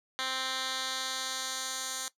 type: tone with band-pass filter sweep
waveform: 10% pulse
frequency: 261.6 Hz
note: C4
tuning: in tune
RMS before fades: -35 dBFS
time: 0.19-2.08 s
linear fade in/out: 0 ms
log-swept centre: 3300 to 6900 Hz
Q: 1.3
effects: noise-tail reverb RT60 0.1 s tail -17 dB re dry